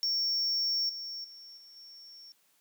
triangle tone with level steps, 5480 Hz, F8, 34 cents flat, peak -26 / -36 / -46 / -50 / -47 dBFS, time 0.03-2.32 s, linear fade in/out 0 ms, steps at 0.89 / 1.24 / 1.57 / 1.76 s, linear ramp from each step 5 ms, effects white hiss -69 dBFS RMS until 2.6 s + high-pass 150 Hz 12 dB/octave

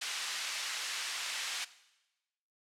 pink band-pass noise, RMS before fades -38 dBFS, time 0.01-1.65 s, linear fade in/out 10 ms, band 1900 to 7100 Hz, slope 12 dB/octave, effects noise-tail reverb RT60 1.0 s tail -17 dB re dry + low-pass 12000 Hz 12 dB/octave

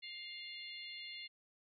harmonic tone with a mistuned harmonic, 703 Hz, F5, 11 cents sharp, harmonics 3 / 4 / 5 / 6, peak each -50 / -51 / -53 / -51 dBFS, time 0.02-1.28 s, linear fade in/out 20 ms, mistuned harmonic 5, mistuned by -20 cents, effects none

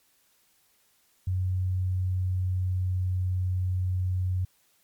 sine tone with pitch glide, 92.5 to 91.91 Hz, F#2 to F#2, 0 to -11 cents, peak -24 dBFS, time 1.27-4.45 s, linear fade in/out 5 ms, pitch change -11 cents, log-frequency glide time 1.5-3.28 s, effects white hiss -66 dBFS RMS until 4.83 s + MP3 96 kbps

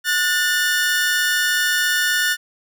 sawtooth tone pair together, 1459 / 1783.1 Hz, F#6 / A6, -25 / +23 cents, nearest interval minor third, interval 348 cents, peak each -16 dBFS, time 0.04-2.37 s, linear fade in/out 50 ms, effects none

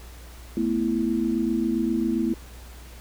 sine chord, A suspended second, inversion none, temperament just, 220 / 247.5 / 330 Hz, A3 / B3 / E4, 0 / +4 / +2 cents, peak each -26 / -26 / -25 dBFS, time 0.57-2.34 s, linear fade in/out 2 ms, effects added 60 Hz sine -41 dBFS peak until 3 s + pink hiss -48 dBFS RMS until 3 s

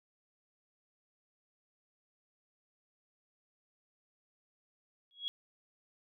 sine tone with exponential growth, 3322 Hz, G#7, in tune, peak -30 dBFS, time 5.11-5.28 s, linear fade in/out 0 ms, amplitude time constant 36 ms, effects none

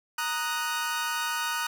sawtooth chord, D# minor, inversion second, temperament equal, 932.3 / 1244.5 / 1480 Hz, A#5 / D#6 / F#6, 0 / 0 / 0 cents, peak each -29 / -29 / -28 dBFS, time 0.18-1.67 s, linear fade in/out 5 ms, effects none

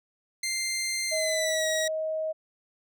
15% pulse tone with pitch glide, 2093 to 1908.2 Hz, C7 to A#6, 0 to +40 cents, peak -21 dBFS, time 0.43-1.88 s, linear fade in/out 5 ms, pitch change -160 cents, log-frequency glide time 1.08-1.66 s
sine tone, 631 Hz, D#5, 24 cents sharp, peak -27 dBFS, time 1.11-2.33 s, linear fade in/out 20 ms
effects none

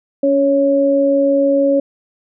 sine tone pair together, 280.7 / 554.4 Hz, C#4 / C#5, +22 / 0 cents, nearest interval octave, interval 1178 cents, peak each -15 / -12 dBFS, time 0.23-1.8 s, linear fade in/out 5 ms, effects none

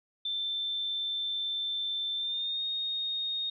sine tone with pitch glide, 3551 to 3710 Hz, A7 to A#7, +15 to -9 cents, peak -30 dBFS, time 0.25-3.5 s, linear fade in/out 5 ms, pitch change +76 cents, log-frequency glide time 2.16-2.63 s, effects none

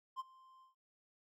triangle tone with ADSR envelope, 1046.5 Hz, C6, in tune, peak -35 dBFS, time 0.16-0.75 s, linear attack 38 ms, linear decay 25 ms, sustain -23 dB, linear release 130 ms, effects none

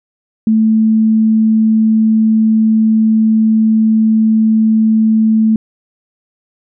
sine tone, 220 Hz, A3, in tune, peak -7 dBFS, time 0.47-5.56 s, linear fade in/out 2 ms, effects none

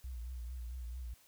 sine tone with vibrato, 60.8 Hz, B1, 26 cents flat, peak -40 dBFS, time 0.04-1.14 s, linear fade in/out 5 ms, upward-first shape triangle, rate 4.5 Hz, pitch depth 100 cents each way, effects white hiss -65 dBFS RMS until 1.27 s

